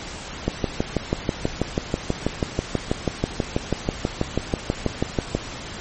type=click train; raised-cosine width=2 ms; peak=-6 dBFS; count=31; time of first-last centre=0.48-5.35 s; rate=6.16 Hz; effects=pink hiss -34 dBFS RMS until 5.8 s + MP3 32 kbps